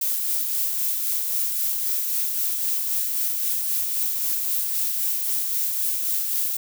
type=noise with tremolo; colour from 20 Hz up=violet; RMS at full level=-23 dBFS; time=0.01-6.57 s; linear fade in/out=5 ms; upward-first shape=sine; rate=3.8 Hz; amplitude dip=30%; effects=none